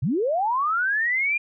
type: linear sweep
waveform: sine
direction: up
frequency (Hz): 101.6 to 2432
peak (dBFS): -20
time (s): 0.02-1.38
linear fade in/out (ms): 10
effects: none